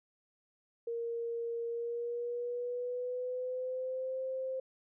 sine tone with pitch glide, 466.2 to 523.3 Hz, A#4 to C5, 0 to 0 cents, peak -34 dBFS, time 0.87-4.6 s, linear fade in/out 5 ms, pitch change +200 cents, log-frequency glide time 1.67-4.21 s, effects none

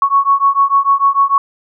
sine beating tone pair, 1106 / 1112.7 Hz, C#6 / C#6, -4 / +6 cents, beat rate 6.7 Hz, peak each -12 dBFS, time 0.02-1.38 s, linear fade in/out 2 ms, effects none

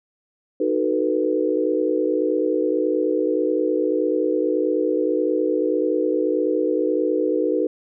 sine chord, B dominant seventh, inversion first, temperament just, 308.7 / 370.4 / 444.5 / 493.9 Hz, D#4 / F#4 / A4 / B4, -14 / +2 / +18 / 0 cents, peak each -23 / -24 / -24 / -23 dBFS, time 0.6-7.67 s, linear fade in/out 5 ms, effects none

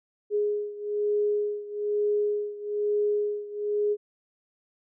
sine beating tone pair, 415.3 / 416.4 Hz, G#4 / G#4, 0 / +5 cents, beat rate 1.1 Hz, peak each -26 / -29 dBFS, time 0.3-3.97 s, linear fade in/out 50 ms, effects none

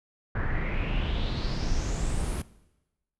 brown noise with low-pass filter sweep, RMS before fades -28 dBFS, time 0.35-2.42 s, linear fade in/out 5 ms, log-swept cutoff 1600 to 11000 Hz, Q 4.9, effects noise-tail reverb RT60 1.0 s tail -19 dB re dry

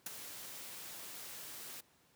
white noise with ADSR envelope, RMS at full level -39 dBFS, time 0.06-1.81 s, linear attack 4 ms, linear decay 17 ms, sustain -9 dB, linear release 9 ms, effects pink hiss -69 dBFS RMS until 2.15 s + high-pass 100 Hz 12 dB/octave

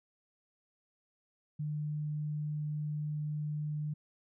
sine tone, 150.3 Hz, D3, 40 cents sharp, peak -33 dBFS, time 1.59-3.94 s, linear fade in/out 10 ms, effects none

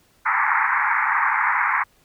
pink band-pass noise, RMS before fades -20 dBFS, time 0.25-1.84 s, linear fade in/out 20 ms, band 840 to 2200 Hz, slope 96 dB/octave, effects pink hiss -59 dBFS RMS until 2.04 s

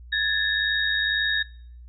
sine tone cluster, 1672 / 1774 / 3754 Hz, G#6 / A6 / A#7, +11 / +14 / +11 cents, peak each -26 dBFS, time 0.12-1.43 s, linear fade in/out 10 ms, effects noise-tail reverb RT60 0.6 s tail -23 dB re dry + added 60 Hz sine -41 dBFS peak until 1.88 s

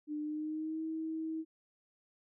sine tone with pitch glide, 300 to 319.7 Hz, D4 to D#4, +37 to +47 cents, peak -35 dBFS, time 0.07-1.45 s, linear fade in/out 50 ms, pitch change +110 cents, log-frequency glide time 0.2-0.82 s, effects none

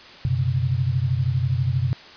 sine chord, F# suspended fourth, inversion none, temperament equal with one note detuned, 92.5 / 126.07 / 138.59 Hz, F#2 / B2 / C#3, 0 / +36 / 0 cents, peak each -25 / -21 / -26 dBFS, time 0.25-1.93 s, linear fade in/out 0 ms, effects white hiss -43 dBFS RMS until 2.16 s + resampled to 11025 Hz

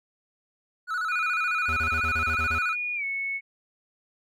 triangle tone with vibrato, 1382 Hz, F6, 19 cents flat, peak -24 dBFS, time 0.87-2.76 s, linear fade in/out 50 ms, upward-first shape square, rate 14 Hz, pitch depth 96 cents each way
sine tone with pitch glide, 2447 to 2205 Hz, D#7 to C#7, -29 to -10 cents, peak -27 dBFS, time 1.08-3.41 s, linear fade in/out 50 ms, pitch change -181 cents, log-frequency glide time 2.95-3.04 s
square tone bursts, 80 Hz, D#2, 49 cents sharp, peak -31 dBFS, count 8, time 1.68-2.59 s, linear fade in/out 10 ms, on 91 ms, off 26 ms
effects none

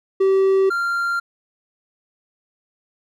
triangle tone pair in turn, 385.5 / 1387.3 Hz, G4 / F6, -29 / -12 cents, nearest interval octave + minor seventh, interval 2217 cents, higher second, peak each -11 / -17 dBFS, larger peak first, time 0.2-0.7 / 0.7-1.2 s, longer neither, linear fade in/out 10 ms, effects none

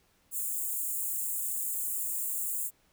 white high-pass noise, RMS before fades -33 dBFS, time 0.31-2.71 s, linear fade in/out 50 ms, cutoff 7000 Hz, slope 96 dB/octave, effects pink hiss -68 dBFS RMS until 2.92 s

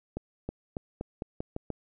accelerating click train, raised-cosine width 2 ms, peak -20 dBFS, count 8, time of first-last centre 0.17-1.703 s, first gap 320 ms, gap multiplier 0.87, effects none

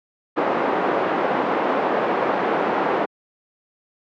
white band-pass noise, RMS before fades -21 dBFS, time 0.36-3.06 s, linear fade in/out 20 ms, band 270 to 820 Hz, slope 12 dB/octave, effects high-pass 150 Hz 12 dB/octave + low-pass 3000 Hz 12 dB/octave

